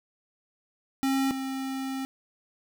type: tone pair in turn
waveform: square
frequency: 269.1 / 266.5 Hz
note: C4 / C4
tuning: +49 / +32 cents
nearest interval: unison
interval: 17 cents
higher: first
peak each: -24 / -31 dBFS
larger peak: first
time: 1.03-1.31 / 1.31-2.05 s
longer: second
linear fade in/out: 0 ms
effects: none